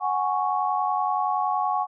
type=chord; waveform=sine; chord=F# suspended second; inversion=none; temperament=equal; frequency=740 / 830.6 / 1108.7 Hz; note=F#5 / G#5 / C#6; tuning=0 / 0 / 0 cents; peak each=-26 dBFS; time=0-1.87 s; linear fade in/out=50 ms; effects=none